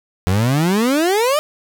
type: exponential sweep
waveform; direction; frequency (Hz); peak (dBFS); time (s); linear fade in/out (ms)
30% pulse; up; 87.31 to 622.3; -11; 0.27-1.39; 0
effects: none